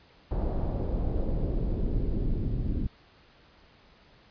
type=noise with low-pass filter sweep; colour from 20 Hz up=brown; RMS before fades=-28 dBFS; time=0.31-2.87 s; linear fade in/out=5 ms; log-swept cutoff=770 to 270 Hz; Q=1.5; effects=pink hiss -58 dBFS RMS until 4.3 s + resampled to 11025 Hz